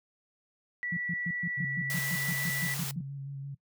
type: tone with pitch glide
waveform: sine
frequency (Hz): 1951 to 1966.8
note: B6 to B6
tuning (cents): -22 to -8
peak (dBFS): -32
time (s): 0.83-2.74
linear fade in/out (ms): 0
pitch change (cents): +14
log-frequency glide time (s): 1.72-2.1
type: tone bursts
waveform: sine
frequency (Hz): 172.5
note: F3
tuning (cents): -21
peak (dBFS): -31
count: 13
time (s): 0.92-3.01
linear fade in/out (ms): 5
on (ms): 50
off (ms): 120
type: tone with vibrato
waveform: sine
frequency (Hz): 138.59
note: C#3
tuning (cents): 0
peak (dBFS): -36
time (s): 1.57-3.55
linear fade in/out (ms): 10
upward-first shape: square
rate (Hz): 5.9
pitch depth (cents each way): 18
type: high-pass noise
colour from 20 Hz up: white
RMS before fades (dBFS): -37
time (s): 1.9-2.91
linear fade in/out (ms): 0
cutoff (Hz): 380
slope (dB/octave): 24
effects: noise-tail reverb RT60 0.1 s tail -20 dB re dry